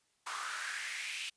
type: noise with high-pass filter sweep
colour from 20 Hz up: pink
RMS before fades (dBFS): -40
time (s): 0.26-1.3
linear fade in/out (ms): 10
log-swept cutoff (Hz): 1100 to 2800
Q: 4.4
effects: white hiss -75 dBFS RMS until 1.36 s + resampled to 22050 Hz